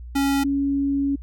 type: tone pair in turn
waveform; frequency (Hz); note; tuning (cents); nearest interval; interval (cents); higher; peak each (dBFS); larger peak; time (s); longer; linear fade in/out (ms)
square / sine; 277.2 / 278.5; C#4 / C#4; 0 / +8; unison; 8; second; -19; neither; 0.15-0.44 / 0.44-1.16; second; 10
effects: added 60 Hz sine -34 dBFS peak until 1.22 s